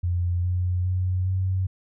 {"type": "tone with pitch steps", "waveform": "sine", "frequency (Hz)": [88, 89.9, 91.84, 93.83], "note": ["F2", "F#2", "F#2", "F#2"], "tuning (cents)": [14, -49, -12, 25], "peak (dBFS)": -21, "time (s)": [0.03, 1.67], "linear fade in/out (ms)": 10, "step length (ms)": 410, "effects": []}